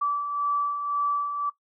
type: beating tone pair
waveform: sine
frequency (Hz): 1155 / 1156.9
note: D6 / D6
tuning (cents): -29 / -26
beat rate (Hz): 1.9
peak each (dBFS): -33 / -24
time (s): 0.01-1.5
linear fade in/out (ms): 10
effects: noise-tail reverb RT60 0.1 s tail -17 dB re dry